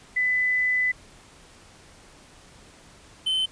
sine / triangle tone pair in turn, 2002 / 3067 Hz, B6 / G7, +23 / -38 cents, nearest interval perfect fifth, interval 739 cents, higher second, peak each -20 dBFS, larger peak neither, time 0.16-0.92 / 3.26-3.46 s, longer first, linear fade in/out 10 ms, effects pink hiss -51 dBFS RMS until 3.51 s + resampled to 22050 Hz

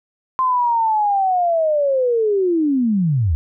sine linear sweep, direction down, 1046.5 to 71 Hz, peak -14 dBFS, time 0.39-3.35 s, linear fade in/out 0 ms, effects none

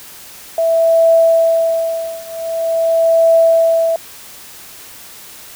sine tone with tremolo, 659.3 Hz, E5, in tune, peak -6 dBFS, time 0.58-3.96 s, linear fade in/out 2 ms, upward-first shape triangle, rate 0.45 Hz, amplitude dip 95%, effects white hiss -36 dBFS RMS until 5.55 s

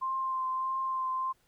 sine tone with vibrato, 1048 Hz, C6, 2 cents sharp, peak -29 dBFS, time 0.01-1.33 s, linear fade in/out 20 ms, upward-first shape triangle, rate 1.6 Hz, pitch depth 18 cents each way, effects pink hiss -70 dBFS RMS until 1.47 s

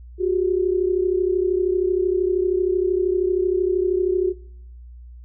sine tone pair together, 362 / 394.9 Hz, F#4 / G4, -38 / +13 cents, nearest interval major second, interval 151 cents, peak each -19 / -23 dBFS, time 0.18-4.34 s, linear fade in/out 50 ms, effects noise-tail reverb RT60 0.7 s tail -25 dB re dry + added 60 Hz sine -38 dBFS peak until 5.24 s

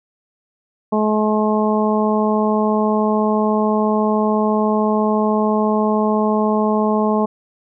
harmonic tone, 213.9 Hz, A3, 49 cents flat, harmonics 1 / 2 / 3 / 4 / 5, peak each -17 / -20 / -22 / -23 / -24 dBFS, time 0.92-7.26 s, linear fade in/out 10 ms, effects none

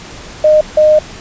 sine tone bursts at uneven times, 613 Hz, D#5, 26 cents flat, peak -4 dBFS, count 2, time 0.44-0.61 / 0.77-0.99 s, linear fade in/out 5 ms, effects pink hiss -31 dBFS RMS until 1.2 s + resampled to 16000 Hz

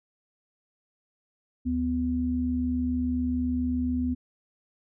sine tone pair together, 74.4 / 250.3 Hz, D2 / B3, +23 / +23 cents, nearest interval octave + major sixth, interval 2100 cents, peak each -31 / -25 dBFS, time 1.65-4.15 s, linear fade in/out 20 ms, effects none

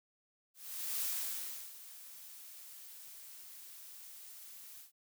blue noise with ADSR envelope, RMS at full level -36 dBFS, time 0.54-4.92 s, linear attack 480 ms, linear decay 700 ms, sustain -16 dB, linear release 120 ms, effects none

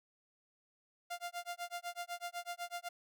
sawtooth tone with tremolo, 698.5 Hz, F5, in tune, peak -34 dBFS, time 1.1-2.89 s, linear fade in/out 10 ms, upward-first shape sine, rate 8 Hz, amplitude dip 100%, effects none

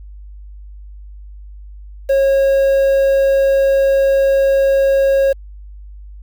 triangle tone with quantisation, 545 Hz, C#5, 29 cents flat, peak -8 dBFS, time 2.09-5.33 s, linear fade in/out 10 ms, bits 6, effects added 50 Hz sine -32 dBFS peak until 6.22 s

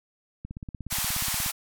click train, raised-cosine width 5 ms, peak -24 dBFS, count 18, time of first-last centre 0.45-1.462 s, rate 16.8 Hz
white band-pass noise, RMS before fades -29 dBFS, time 0.9-1.52 s, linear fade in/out 20 ms, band 660 to 16000 Hz, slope 48 dB/octave
effects none

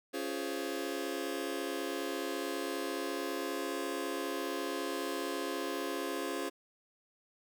sawtooth chord, Db major seventh, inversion none, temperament just, 277.2 / 346.5 / 415.8 / 519.7 Hz, Db4 / F4 / Ab4 / C5, 0 / -14 / +2 / -12 cents, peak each -36 / -35 / -36 / -38 dBFS, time 0.13-6.5 s, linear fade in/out 20 ms, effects none

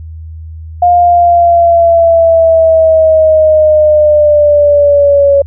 sine linear sweep, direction down, 709 to 558 Hz, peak -3 dBFS, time 0.82-5.42 s, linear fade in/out 5 ms, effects added 80 Hz sine -23 dBFS peak until 5.46 s

